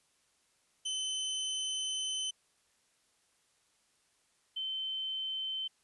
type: tone pair in turn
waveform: sawtooth / sine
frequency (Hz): 3050 / 3082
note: G7 / G7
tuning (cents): -48 / -30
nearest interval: unison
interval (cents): 18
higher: second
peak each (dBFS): -30 / -34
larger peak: first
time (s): 0.85-2.31 / 4.56-5.68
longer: first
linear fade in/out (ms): 10
effects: white hiss -72 dBFS RMS until 5.83 s + resampled to 24000 Hz